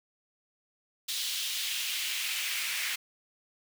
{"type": "noise with high-pass filter sweep", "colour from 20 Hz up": "pink", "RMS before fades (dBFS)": -33, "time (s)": [1.08, 2.96], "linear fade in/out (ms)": 10, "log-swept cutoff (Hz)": [3600, 2100], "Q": 2.1, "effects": []}